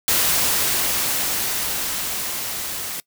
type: noise with level ramp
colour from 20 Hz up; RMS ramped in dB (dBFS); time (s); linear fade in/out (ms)
white; -18 to -29; 0.08-3; 0
effects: noise-tail reverb RT60 0.1 s tail -22 dB re dry